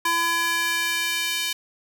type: tone with high-pass filter sweep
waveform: square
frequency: 336.9 Hz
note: E4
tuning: 38 cents sharp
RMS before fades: -24 dBFS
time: 0.05-1.53 s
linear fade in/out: 5 ms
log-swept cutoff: 1100 to 2900 Hz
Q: 1.5
effects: none